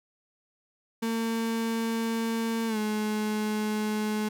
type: tone with pitch glide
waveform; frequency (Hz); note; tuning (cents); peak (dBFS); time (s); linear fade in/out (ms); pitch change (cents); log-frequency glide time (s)
35% pulse; 227.2 to 213.2; A#3 to G#3; -44 to +46; -25; 1.02-4.29; 10; -110; 2.67-2.78
effects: none